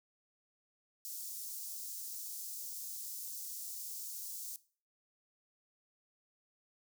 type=high-pass noise; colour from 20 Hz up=white; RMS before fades=-44 dBFS; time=1.05-4.56 s; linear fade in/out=0 ms; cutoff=5300 Hz; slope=24 dB/octave; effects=noise-tail reverb RT60 0.4 s tail -18 dB re dry